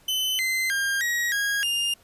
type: tone with pitch steps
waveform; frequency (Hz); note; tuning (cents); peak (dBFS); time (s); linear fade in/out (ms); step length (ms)
40% pulse; 3034 / 2064 / 1606 / 1901 / 1640 / 2813; F#7 / C7 / G6 / A#6 / G#6 / F7; +43 / -24 / +41 / +33 / -22 / +12; -22; 0.08-1.94; 5; 310
effects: pink hiss -57 dBFS RMS until 2.03 s + resampled to 32000 Hz